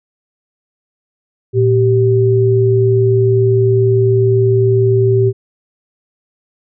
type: tone pair together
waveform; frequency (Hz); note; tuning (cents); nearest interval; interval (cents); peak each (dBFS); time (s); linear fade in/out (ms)
sine; 115.27 / 388; A#2 / G4; -19 / -18; octave + major sixth; 2101; -11; 1.53-5.33; 50
effects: none